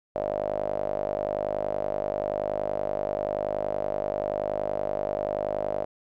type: tone with band-pass filter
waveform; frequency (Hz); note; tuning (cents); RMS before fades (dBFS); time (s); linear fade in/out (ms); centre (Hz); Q
sawtooth; 50.5; G#1; -48; -29; 0.15-5.85; 10; 610; 8.2
effects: none